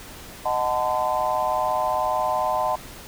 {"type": "chord", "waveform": "sine", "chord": "D# diminished seventh", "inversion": "none", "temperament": "equal with one note detuned", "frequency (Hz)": [622.3, 740, 880, 1020.2], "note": ["D#5", "F#5", "A5", "C6"], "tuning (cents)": [0, 0, 0, -44], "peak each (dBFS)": -26, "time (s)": [0.45, 2.76], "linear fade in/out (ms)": 10, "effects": ["pink hiss -41 dBFS RMS until 3.07 s"]}